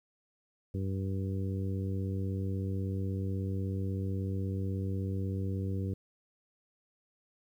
harmonic tone, 96.3 Hz, G2, 30 cents flat, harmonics 1 / 2 / 3 / 4 / 5, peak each -32 / -38 / -42 / -44 / -46 dBFS, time 0.74-5.94 s, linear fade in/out 5 ms, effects 11-bit

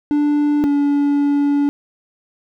triangle tone pair in turn, 293.7 / 286.3 Hz, D4 / D4, 0 / -44 cents, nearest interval unison, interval 44 cents, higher first, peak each -11 dBFS, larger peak neither, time 0.11-0.64 / 0.64-1.69 s, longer second, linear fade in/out 0 ms, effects none

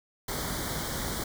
pink band-stop noise, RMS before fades -33 dBFS, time 0.28-1.24 s, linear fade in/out 5 ms, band 2200 to 3100 Hz, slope 96 dB/octave, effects none

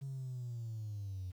triangle linear sweep, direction down, 138.59 to 89.7 Hz, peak -36 dBFS, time 0.01-1.32 s, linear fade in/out 20 ms, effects tanh soft clip ceiling -36 dBFS + 11-bit

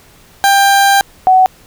30% pulse / sine tone pair in turn, 793 / 748.5 Hz, G5 / F#5, +20 / +20 cents, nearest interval minor second, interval 100 cents, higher first, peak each -4 dBFS, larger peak neither, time 0.44-1.01 / 1.27-1.46 s, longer first, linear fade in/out 0 ms, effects pink hiss -44 dBFS RMS until 1.66 s

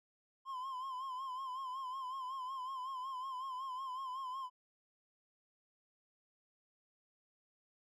triangle tone with vibrato, 1041 Hz, C6, 9 cents flat, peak -38 dBFS, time 0.45-4.5 s, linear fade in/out 50 ms, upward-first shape sine, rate 5.4 Hz, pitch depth 71 cents each way, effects none

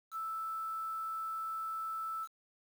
sine tone with quantisation, 1318.5 Hz, E6, in tune, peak -36 dBFS, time 0.11-2.28 s, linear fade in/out 50 ms, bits 9, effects none

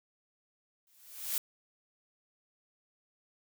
blue noise with exponential growth, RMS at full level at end -30 dBFS, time 0.87-1.38 s, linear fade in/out 1 ms, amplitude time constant 110 ms, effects none

